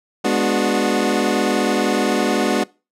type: chord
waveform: 25% pulse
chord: G# half-diminished seventh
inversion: none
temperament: equal with one note detuned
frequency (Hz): 207.7 / 246.9 / 293.7 / 365.5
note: G#3 / B3 / D4 / F#4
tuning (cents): 0 / 0 / 0 / -21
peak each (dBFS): -18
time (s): 0.24-2.64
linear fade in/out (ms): 10
effects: noise-tail reverb RT60 0.3 s tail -23 dB re dry + low-pass 10000 Hz 12 dB/octave